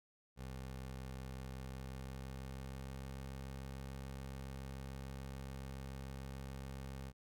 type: tone with pitch glide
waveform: 20% pulse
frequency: 65.41 to 66.94 Hz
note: C2 to C2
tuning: 0 to +40 cents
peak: -40 dBFS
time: 0.36-7.13 s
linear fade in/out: 50 ms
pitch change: +40 cents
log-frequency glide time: 1.49-3.2 s
effects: none